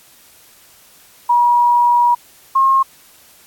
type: tone pair in turn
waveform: sine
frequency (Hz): 961 / 1073.8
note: B5 / C6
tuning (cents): -48 / +45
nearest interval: major second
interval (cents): 193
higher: second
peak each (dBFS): -9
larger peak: neither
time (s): 1.29-2.15 / 2.55-2.83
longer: first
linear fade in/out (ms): 10
effects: white hiss -47 dBFS RMS until 3.46 s + AAC 64 kbps